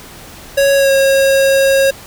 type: tone with pitch glide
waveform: square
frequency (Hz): 554.4 to 543.3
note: C#5 to C#5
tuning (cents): 0 to -35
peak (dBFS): -9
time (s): 0.57-1.91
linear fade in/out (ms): 10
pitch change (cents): -35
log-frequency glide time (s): 0.76-0.91
effects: pink hiss -35 dBFS RMS until 2.06 s